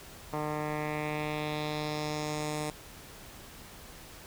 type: tone with low-pass filter sweep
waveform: 10% pulse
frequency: 151.2 Hz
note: D#3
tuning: 49 cents flat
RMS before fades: -34 dBFS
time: 0.33-2.7 s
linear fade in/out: 2 ms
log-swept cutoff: 1300 to 9400 Hz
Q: 2
effects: pink hiss -49 dBFS RMS until 4.26 s